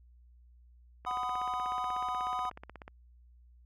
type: click train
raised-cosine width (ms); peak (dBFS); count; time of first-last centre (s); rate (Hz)
0.5; -30; 31; 1.05-2.879; 16.4
type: chord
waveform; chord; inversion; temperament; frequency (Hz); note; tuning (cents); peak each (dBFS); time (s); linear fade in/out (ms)
triangle; B major; second; equal with one note detuned; 740 / 1005 / 1244.5; F#5 / B5 / D#6; 0 / +30 / 0; -35 / -34 / -34; 1.06-2.5; 10
effects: added 60 Hz sine -56 dBFS peak until 3.65 s